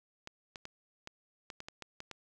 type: clicks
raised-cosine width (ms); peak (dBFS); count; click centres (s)
0.2; -26; 10; 0.274 / 0.558 / 0.654 / 1.074 / 1.502 / 1.604 / 1.685 / 1.823 / 2.004 / 2.113
effects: none